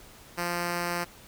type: tone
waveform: 5% pulse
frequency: 174 Hz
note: F3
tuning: 6 cents flat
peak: -17 dBFS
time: 0.37-1.05 s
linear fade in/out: 20 ms
effects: pink hiss -51 dBFS RMS until 1.27 s